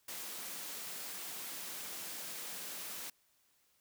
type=high-pass noise; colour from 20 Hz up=white; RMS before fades=-44 dBFS; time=0.08-3.1 s; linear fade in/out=5 ms; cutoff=150 Hz; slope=24 dB/octave; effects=white hiss -73 dBFS RMS until 3.8 s